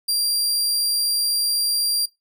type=tone; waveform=sawtooth; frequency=4752 Hz; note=D8; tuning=20 cents sharp; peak=-16 dBFS; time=0.08-2.06 s; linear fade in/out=10 ms; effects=noise-tail reverb RT60 0.2 s tail -24 dB re dry